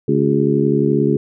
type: harmonic tone with a mistuned harmonic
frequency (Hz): 71.6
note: D2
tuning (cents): -43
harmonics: 2 / 3 / 4 / 5 / 6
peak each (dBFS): -19 / -19 / -19 / -19 / -19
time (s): 0.08-1.17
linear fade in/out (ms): 5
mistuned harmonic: 6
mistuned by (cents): -63
effects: none